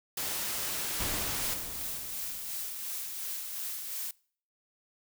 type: noise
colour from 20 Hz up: white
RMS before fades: -34 dBFS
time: 0.17-1.54 s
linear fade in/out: 5 ms
type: noise with exponential decay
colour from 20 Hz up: pink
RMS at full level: -34 dBFS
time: 1-3.26 s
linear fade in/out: 2 ms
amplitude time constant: 490 ms
type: noise with tremolo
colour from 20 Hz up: blue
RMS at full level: -36 dBFS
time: 1.42-4.11 s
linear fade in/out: 2 ms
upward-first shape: sine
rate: 2.8 Hz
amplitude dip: 35%
effects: noise-tail reverb RT60 0.5 s tail -24 dB re dry